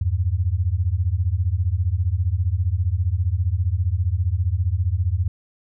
sine beating tone pair, 82.41 / 97.41 Hz, E2 / G2, 0 / -10 cents, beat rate 15 Hz, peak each -21 / -21 dBFS, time 0.01-5.28 s, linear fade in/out 5 ms, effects none

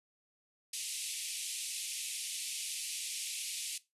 white band-pass noise, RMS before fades -40 dBFS, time 0.73-3.78 s, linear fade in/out 5 ms, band 2300 to 11000 Hz, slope 48 dB/octave, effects noise-tail reverb RT60 0.2 s tail -17 dB re dry + resampled to 32000 Hz

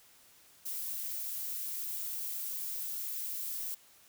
violet noise, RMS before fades -38 dBFS, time 0.65-3.75 s, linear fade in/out 10 ms, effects white hiss -61 dBFS RMS until 4.08 s

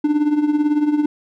triangle tone with tremolo, 297.7 Hz, D4, 24 cents sharp, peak -9 dBFS, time 0.04-1.06 s, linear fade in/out 5 ms, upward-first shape triangle, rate 18 Hz, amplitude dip 75%, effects none

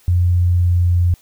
sine tone with pitch glide, 88.5 to 87.84 Hz, F2 to F2, +23 to +11 cents, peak -11 dBFS, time 0.08-1.14 s, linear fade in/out 0 ms, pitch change -12 cents, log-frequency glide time 0.35-1 s, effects white hiss -52 dBFS RMS until 1.21 s

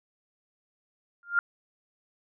sine tone with exponential growth, 1400 Hz, F6, 4 cents sharp, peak -16 dBFS, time 1.23-1.39 s, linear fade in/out 1 ms, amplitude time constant 33 ms, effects none

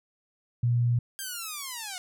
sine tone, 120 Hz, B2, 49 cents flat, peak -21 dBFS, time 0.63-0.99 s, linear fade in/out 5 ms
5% pulse linear sweep, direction down, 1608 to 710 Hz, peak -23 dBFS, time 1.19-1.98 s, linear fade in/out 0 ms
effects none

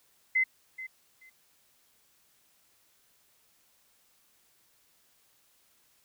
sine tone with echo, 2054 Hz, C7, 33 cents flat, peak -22 dBFS, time 0.35-0.44 s, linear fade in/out 10 ms, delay 430 ms, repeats 2, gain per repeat -15 dB, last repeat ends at 1.3 s, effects white hiss -67 dBFS RMS until 6.04 s

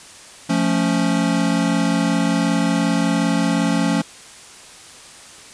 square chord, F augmented, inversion none, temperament equal, 174.61 / 220 / 277.2 Hz, F3 / A3 / C#4, 0 / 0 / 0 cents, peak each -21 / -22 / -21 dBFS, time 0.49-4.02 s, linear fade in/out 10 ms, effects white hiss -41 dBFS RMS until 5.53 s + resampled to 22050 Hz

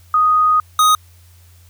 sine / square tone pair in turn, 1244.5 / 1248.8 Hz, D#6 / D#6, 0 / +6 cents, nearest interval unison, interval 6 cents, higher second, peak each -10 dBFS, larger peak neither, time 0.14-0.6 / 0.79-0.95 s, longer first, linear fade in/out 2 ms, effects added 87 Hz sine -44 dBFS peak until 1.69 s + white hiss -53 dBFS RMS until 1.69 s

